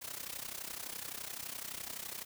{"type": "noise with amplitude modulation", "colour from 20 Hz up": "white", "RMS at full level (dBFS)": -40, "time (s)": [0.01, 2.25], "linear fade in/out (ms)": 20, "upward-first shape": "sine", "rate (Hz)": 31.8, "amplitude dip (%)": 80, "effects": []}